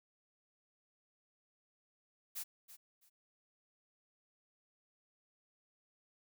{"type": "noise with echo", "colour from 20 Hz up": "blue", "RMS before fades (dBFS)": -42, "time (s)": [2.35, 2.44], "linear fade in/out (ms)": 20, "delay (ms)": 330, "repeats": 2, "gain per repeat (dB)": -13, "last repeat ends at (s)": 3.1, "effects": []}